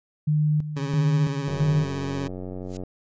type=tone with tremolo; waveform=sine; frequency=151.4 Hz; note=D#3; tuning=47 cents flat; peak=-18 dBFS; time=0.27-1.84 s; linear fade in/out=10 ms; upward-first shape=square; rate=1.5 Hz; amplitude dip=70%
type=tone with vibrato; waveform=20% pulse; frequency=138.59 Hz; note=C#3; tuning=in tune; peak=-23 dBFS; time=0.76-2.28 s; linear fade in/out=10 ms; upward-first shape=sine; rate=16 Hz; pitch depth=35 cents each way
type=click train; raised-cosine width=2 ms; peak=-22 dBFS; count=126; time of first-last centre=1.48-2.836 s; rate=92.2 Hz
type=noise with exponential growth; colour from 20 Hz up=blue; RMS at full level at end=-35 dBFS; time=2.62-2.77 s; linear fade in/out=2 ms; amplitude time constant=31 ms
effects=resampled to 16000 Hz

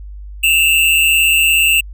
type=tone pair together; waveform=square; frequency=2637 / 2794 Hz; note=E7 / F7; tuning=0 / 0 cents; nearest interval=minor second; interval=100 cents; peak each=-13 dBFS; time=0.43-1.81 s; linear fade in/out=10 ms; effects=added 50 Hz sine -28 dBFS peak until 1.93 s

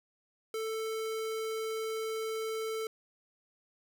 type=tone; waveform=square; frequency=442.3 Hz; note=A4; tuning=9 cents sharp; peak=-34 dBFS; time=0.54-2.87 s; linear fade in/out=2 ms; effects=none

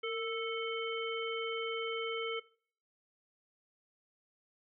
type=harmonic tone with a mistuned harmonic; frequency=440 Hz; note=A4; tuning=in tune; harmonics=1 / 3 / 5 / 7; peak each=-36 / -42 / -41 / -42 dBFS; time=0.03-2.4 s; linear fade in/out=10 ms; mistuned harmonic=1; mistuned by=+65 cents; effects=noise-tail reverb RT60 0.5 s tail -21 dB re dry

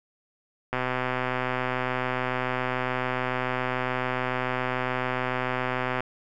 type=click train; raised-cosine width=0.5 ms; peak=-12 dBFS; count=671; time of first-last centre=0.73-6.006 s; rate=127 Hz; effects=none

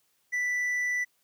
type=tone with hard clipping; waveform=sine; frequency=1975.5 Hz; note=B6; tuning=in tune; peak=-27 dBFS; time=0.32-1.05 s; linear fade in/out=20 ms; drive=3 dB; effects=white hiss -71 dBFS RMS until 1.23 s + high-pass 80 Hz 12 dB/octave

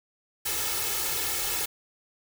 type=noise with comb filter; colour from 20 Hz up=white; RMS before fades=-29 dBFS; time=0.45-1.66 s; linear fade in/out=10 ms; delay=2.3 ms; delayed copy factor=+1; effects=none

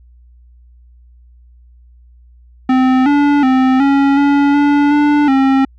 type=tone with pitch steps; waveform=square; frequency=258.5 / 288.2 / 260.1 / 277.5 / 283.7 / 288.4 / 293.5 / 268.5 Hz; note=C4 / D4 / C4 / C#4 / C#4 / D4 / D4 / C4; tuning=-21 / -33 / -10 / +2 / +40 / -31 / -1 / +45 cents; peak=-9 dBFS; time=2.69-5.65 s; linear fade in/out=5 ms; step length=370 ms; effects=added 60 Hz sine -41 dBFS peak until 5.78 s + low-pass 2000 Hz 12 dB/octave

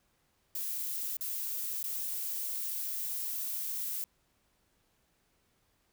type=noise with dropouts; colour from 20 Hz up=violet; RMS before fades=-36 dBFS; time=0.55-4.04 s; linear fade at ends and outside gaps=1 ms; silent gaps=1.168-1.209 / 1.829-1.84 s; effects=pink hiss -73 dBFS RMS until 5.92 s

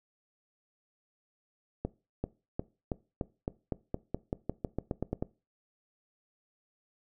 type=accelerating click train; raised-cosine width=2 ms; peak=-18 dBFS; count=17; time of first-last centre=1.85-5.225 s; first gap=390 ms; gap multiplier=0.91; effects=noise-tail reverb RT60 0.3 s tail -20 dB re dry

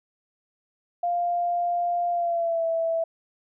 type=tone with pitch glide; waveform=sine; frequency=698.5 to 659.3 Hz; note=F5 to E5; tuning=0 to 0 cents; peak=-22 dBFS; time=1.03-3.04 s; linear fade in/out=5 ms; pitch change=-100 cents; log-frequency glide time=2.11-2.65 s; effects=none

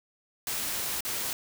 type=noise with dropouts; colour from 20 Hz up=white; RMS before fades=-32 dBFS; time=0.47-1.33 s; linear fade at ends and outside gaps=1 ms; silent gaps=1.007-1.05 s; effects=none

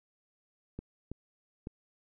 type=clicks; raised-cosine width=3 ms; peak=-26 dBFS; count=3; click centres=0.79 / 1.116 / 1.671 s; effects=none

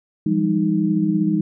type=tone cluster; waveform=sine; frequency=168.7 / 184.3 / 201 / 311.6 Hz; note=E3 / F#3 / G3 / D#4; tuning=+40 / -7 / +44 / +3 cents; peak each=-22 / -28 / -20 / -20 dBFS; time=0.26-1.41 s; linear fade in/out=5 ms; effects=none

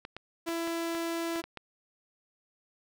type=clicks; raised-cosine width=0.3 ms; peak=-24 dBFS; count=8; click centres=0.051 / 0.166 / 0.488 / 0.675 / 0.95 / 1.359 / 1.44 / 1.573 s
type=tone; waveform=sawtooth; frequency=334 Hz; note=E4; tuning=23 cents sharp; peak=-27 dBFS; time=0.46-1.42 s; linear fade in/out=20 ms
effects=none

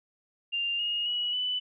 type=tone with pitch steps; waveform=sine; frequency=2794 / 2858 / 2923 / 2989 Hz; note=F7 / F7 / F#7 / F#7; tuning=0 / +39 / -22 / +17 cents; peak=-27 dBFS; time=0.52-1.6 s; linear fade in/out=20 ms; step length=270 ms; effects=none

